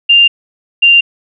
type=tone pair in turn; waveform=sine; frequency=2794 / 2784 Hz; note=F7 / F7; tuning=0 / -6 cents; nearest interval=unison; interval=6 cents; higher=first; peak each=-3 dBFS; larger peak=neither; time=0.09-0.28 / 0.82-1.01 s; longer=neither; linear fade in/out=10 ms; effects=none